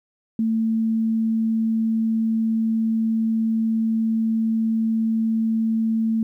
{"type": "tone", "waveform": "sine", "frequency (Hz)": 223.6, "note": "A3", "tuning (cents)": 28, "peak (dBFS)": -18, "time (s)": [0.39, 6.23], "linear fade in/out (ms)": 2, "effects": ["10-bit"]}